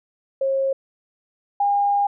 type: tone pair in turn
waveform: sine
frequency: 540 / 809.1 Hz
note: C#5 / G#5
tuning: -45 / -45 cents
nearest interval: perfect fifth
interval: 700 cents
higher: second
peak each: -18 / -16 dBFS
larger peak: second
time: 0.41-0.73 / 1.6-2.07 s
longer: second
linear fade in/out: 5 ms
effects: none